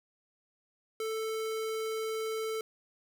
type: tone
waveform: square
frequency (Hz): 441.3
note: A4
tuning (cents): +5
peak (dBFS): -33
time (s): 1-2.61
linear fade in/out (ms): 2
effects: none